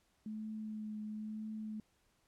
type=tone with vibrato; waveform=sine; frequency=215 Hz; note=A3; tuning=40 cents flat; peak=-40 dBFS; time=0.26-1.8 s; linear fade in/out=2 ms; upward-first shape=triangle; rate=1 Hz; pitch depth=19 cents each way; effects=pink hiss -75 dBFS RMS until 2.27 s + low-pass 12000 Hz 12 dB/octave